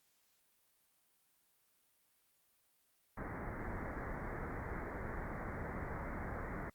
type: low-pass noise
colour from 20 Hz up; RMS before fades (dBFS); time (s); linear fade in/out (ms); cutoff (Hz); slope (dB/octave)
pink; -43; 3.17-6.7; 5; 2100; 96
effects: white hiss -75 dBFS RMS until 6.74 s + Opus 48 kbps